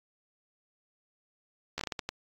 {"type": "slowing click train", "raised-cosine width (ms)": 0.2, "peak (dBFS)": -16, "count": 8, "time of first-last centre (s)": [1.78, 2.09], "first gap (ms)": 13, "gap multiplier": 1.4, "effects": ["AAC 48 kbps"]}